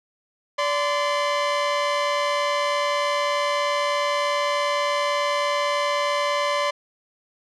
sawtooth tone pair together, 580.1 / 1031 Hz, D5 / C6, -21 / -26 cents, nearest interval minor seventh, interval 995 cents, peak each -19 / -20 dBFS, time 0.58-6.71 s, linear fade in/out 10 ms, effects low-pass 5000 Hz 12 dB/octave

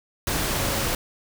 sine tone in noise, 550 Hz, C#5, 14 cents flat, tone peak -35 dBFS, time 0.59-0.84 s, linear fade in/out 2 ms, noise pink, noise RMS -25 dBFS, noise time 0.27-0.95 s, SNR -13 dB, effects none

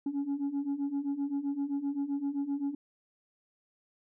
sine beating tone pair, 276.6 / 284.3 Hz, C#4 / C#4, -4 / +44 cents, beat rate 7.7 Hz, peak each -33 / -30 dBFS, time 0.06-2.75 s, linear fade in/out 5 ms, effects tanh soft clip ceiling -27 dBFS

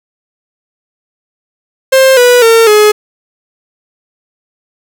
45% pulse tone with pitch steps, 529 / 490.7 / 455.2 / 422.3 Hz, C5 / B4 / A#4 / G#4, +19 / -11 / -41 / +29 cents, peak -3 dBFS, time 1.92-2.92 s, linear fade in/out 10 ms, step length 250 ms, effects none

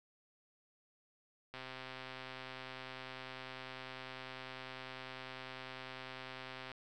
click train, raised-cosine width 0.3 ms, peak -30 dBFS, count 674, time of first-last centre 1.54-6.717 s, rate 130 Hz, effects none

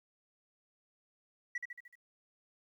sine tone with echo, 1944 Hz, B6, 28 cents flat, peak -31 dBFS, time 1.55-1.58 s, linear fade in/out 5 ms, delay 75 ms, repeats 5, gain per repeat -5 dB, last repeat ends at 1.955 s, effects tanh soft clip ceiling -33 dBFS + 12-bit

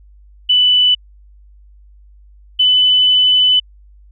sine tone pair in turn, 2985 / 3004 Hz, F#7 / F#7, +15 / +26 cents, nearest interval unison, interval 11 cents, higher second, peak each -8 dBFS, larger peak neither, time 0.49-0.95 / 2.59-3.6 s, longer second, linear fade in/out 10 ms, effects added 50 Hz sine -41 dBFS peak until 4.11 s

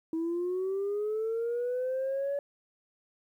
sine linear sweep, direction up, 320.9 to 570 Hz, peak -27 dBFS, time 0.13-2.39 s, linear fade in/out 2 ms, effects tanh soft clip ceiling -26 dBFS + 11-bit

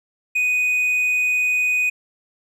triangle tone, 2489 Hz, D#7, in tune, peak -15 dBFS, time 0.35-1.9 s, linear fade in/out 10 ms, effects none

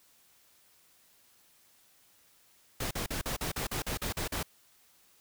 pink noise bursts, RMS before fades -34 dBFS, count 11, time 2.8-4.43 s, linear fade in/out 5 ms, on 110 ms, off 42 ms, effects white hiss -64 dBFS RMS until 5.2 s

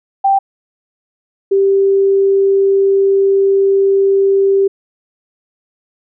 sine tone pair in turn, 784 / 392 Hz, G5 / G4, 0 / 0 cents, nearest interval octave, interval 1200 cents, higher first, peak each -8 dBFS, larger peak neither, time 0.24-0.39 / 1.51-4.68 s, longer second, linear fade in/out 10 ms, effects none

